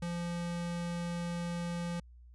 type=tone; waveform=square; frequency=172.5 Hz; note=F3; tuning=21 cents flat; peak=-35 dBFS; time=0.02-2 s; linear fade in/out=5 ms; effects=added 60 Hz sine -52 dBFS peak until 2.34 s + resampled to 24000 Hz